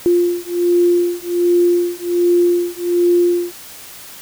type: beating tone pair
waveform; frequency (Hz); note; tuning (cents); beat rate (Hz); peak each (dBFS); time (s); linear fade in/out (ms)
sine; 349.2 / 350.5; F4 / F4; 0 / +6; 1.3; -15; 0.06-3.52; 0
effects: white hiss -36 dBFS RMS until 4.21 s